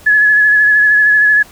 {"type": "tone with vibrato", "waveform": "sine", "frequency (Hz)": 1700, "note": "G#6", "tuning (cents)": 40, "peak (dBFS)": -6, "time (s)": [0.06, 1.43], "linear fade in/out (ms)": 10, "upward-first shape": "sine", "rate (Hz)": 13, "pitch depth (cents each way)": 26, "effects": ["pink hiss -40 dBFS RMS until 1.51 s"]}